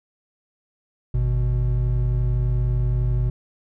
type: tone pair together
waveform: triangle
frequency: 51.76 / 123.1 Hz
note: G#1 / B2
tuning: -5 / -5 cents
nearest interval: octave + minor third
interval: 1500 cents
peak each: -19 dBFS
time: 1.14-3.3 s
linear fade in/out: 5 ms
effects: none